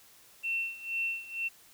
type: tone with tremolo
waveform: sine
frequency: 2700 Hz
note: E7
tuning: 41 cents sharp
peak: -28 dBFS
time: 0.43-1.49 s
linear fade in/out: 20 ms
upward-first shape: sine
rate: 2.1 Hz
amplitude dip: 85%
effects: white hiss -58 dBFS RMS until 1.73 s